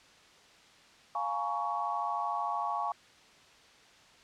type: chord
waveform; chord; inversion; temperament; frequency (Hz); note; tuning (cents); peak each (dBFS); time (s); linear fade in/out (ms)
sine; Bb minor seventh; second; just; 699.2 / 839.1 / 932.3 / 1118.8; F5 / Ab5 / Bb5 / Db6; +2 / +18 / 0 / +16; -37 / -35 / -39 / -34; 1.15-2.92; 2
effects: white hiss -58 dBFS RMS until 4.23 s + low-pass 5000 Hz 12 dB/octave